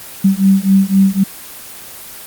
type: beating tone pair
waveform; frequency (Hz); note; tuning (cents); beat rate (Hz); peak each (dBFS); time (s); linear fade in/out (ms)
sine; 192 / 195.9; G3 / G3; -36 / -1; 3.9; -11; 0.24-1.24; 10
effects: white hiss -32 dBFS RMS until 2.26 s + Opus 24 kbps